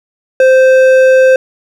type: tone with hard clipping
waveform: triangle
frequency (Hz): 521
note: C5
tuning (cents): -7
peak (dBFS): -5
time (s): 0.4-1.36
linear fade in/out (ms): 2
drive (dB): 12
effects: none